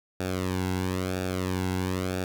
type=tone with flanger; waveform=sawtooth; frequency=92.5 Hz; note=F#2; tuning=in tune; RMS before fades=-29 dBFS; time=0.2-2.24 s; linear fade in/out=0 ms; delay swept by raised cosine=0.97 to 1.68 ms; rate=1 Hz; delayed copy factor=-0.75; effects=none